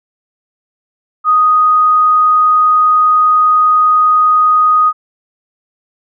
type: tone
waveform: sine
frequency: 1245 Hz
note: D#6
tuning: 1 cent sharp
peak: -6 dBFS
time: 1.24-4.93 s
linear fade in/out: 50 ms
effects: none